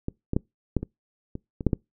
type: clicks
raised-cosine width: 3 ms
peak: -15 / -13 / -9 / -9 / -18 / -20 / -19 / -7 / -9 dBFS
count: 9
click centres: 0.084 / 0.334 / 0.365 / 0.767 / 0.83 / 1.354 / 1.608 / 1.667 / 1.732 s
effects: noise-tail reverb RT60 0.2 s tail -25 dB re dry